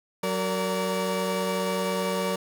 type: tone cluster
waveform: 30% pulse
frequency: 186.8 / 461.9 / 576 Hz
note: F#3 / A#4 / D5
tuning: +17 / -16 / -34 cents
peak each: -27 dBFS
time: 0.23-2.36 s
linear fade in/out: 5 ms
effects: none